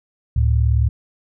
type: tone pair together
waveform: sine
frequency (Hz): 71.6 / 110.7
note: D2 / A2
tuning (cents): -43 / +11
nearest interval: minor sixth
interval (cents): 754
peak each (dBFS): -15 / -17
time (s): 0.36-0.89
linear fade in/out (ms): 5
effects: none